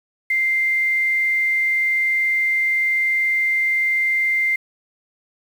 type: tone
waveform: sine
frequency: 2093 Hz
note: C7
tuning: in tune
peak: -16 dBFS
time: 0.3-4.56 s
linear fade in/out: 5 ms
effects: 7-bit